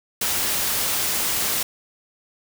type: noise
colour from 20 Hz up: white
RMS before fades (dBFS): -23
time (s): 0.21-1.63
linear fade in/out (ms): 5
effects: none